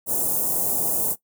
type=band-stop noise; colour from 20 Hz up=white; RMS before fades=-23 dBFS; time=0.06-1.16 s; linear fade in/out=50 ms; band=800 to 8400 Hz; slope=24 dB/octave; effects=noise-tail reverb RT60 0.1 s tail -17 dB re dry + high-pass 100 Hz 12 dB/octave